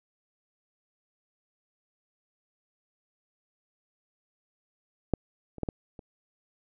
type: clicks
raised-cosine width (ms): 2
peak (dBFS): -10 / -29 / -15 / -17 / -30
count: 5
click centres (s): 5.137 / 5.583 / 5.633 / 5.688 / 5.992
effects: none